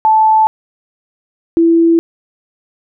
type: tone pair in turn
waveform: sine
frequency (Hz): 874 / 332.9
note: A5 / E4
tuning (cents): -12 / +17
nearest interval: octave + perfect fourth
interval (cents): 1671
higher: first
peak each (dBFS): -6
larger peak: neither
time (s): 0.05-0.47 / 1.57-1.99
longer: neither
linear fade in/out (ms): 0
effects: none